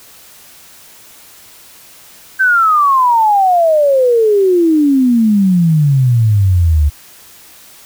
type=exponential sweep; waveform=sine; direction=down; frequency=1568 to 71.1 Hz; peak=-7 dBFS; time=2.39-6.9 s; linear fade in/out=20 ms; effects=white hiss -40 dBFS RMS until 7.85 s